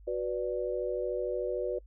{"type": "chord", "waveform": "sine", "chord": "B minor", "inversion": "second", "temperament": "equal", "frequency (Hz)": [370, 493.9, 587.3], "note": ["F#4", "B4", "D5"], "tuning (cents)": [0, 0, 0], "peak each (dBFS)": [-34, -33, -35], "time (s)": [0.07, 1.79], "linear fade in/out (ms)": 10, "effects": ["noise-tail reverb RT60 0.1 s tail -26 dB re dry", "added 50 Hz sine -50 dBFS peak until 1.86 s"]}